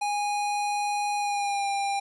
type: tone with pitch glide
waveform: square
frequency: 823 to 798.2 Hz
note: G#5 to G5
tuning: -16 to +31 cents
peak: -26 dBFS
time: 0.01-2 s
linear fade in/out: 10 ms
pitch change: -53 cents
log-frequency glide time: 1.17-1.67 s
effects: resampled to 24000 Hz + 11-bit